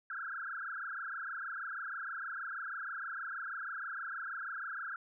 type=tone with frequency modulation; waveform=sine; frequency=1482 Hz; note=F#6; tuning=2 cents sharp; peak=-38 dBFS; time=0.1-4.96 s; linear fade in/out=2 ms; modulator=26.3 Hz; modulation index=6.2; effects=none